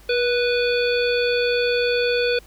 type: harmonic tone with a mistuned harmonic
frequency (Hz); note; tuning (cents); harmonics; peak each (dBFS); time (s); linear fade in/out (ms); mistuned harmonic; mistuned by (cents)
493.9; B4; 0; 1 / 3 / 5 / 7 / 9; -19 / -27 / -26 / -30 / -30; 0.09-2.39; 5; 1; -33
effects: added 50 Hz sine -45 dBFS peak until 2.46 s + pink hiss -51 dBFS RMS until 2.46 s